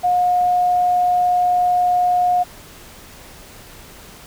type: tone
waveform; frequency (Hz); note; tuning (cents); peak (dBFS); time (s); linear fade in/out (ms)
sine; 718; F5; +48; -13; 0.03-2.44; 20
effects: pink hiss -41 dBFS RMS until 4.26 s